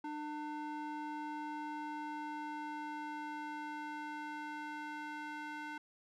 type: tone with band-pass filter sweep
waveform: square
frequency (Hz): 300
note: D4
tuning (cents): +37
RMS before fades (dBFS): -43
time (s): 0.04-5.78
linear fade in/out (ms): 5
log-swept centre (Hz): 770 to 1400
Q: 1.3
effects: none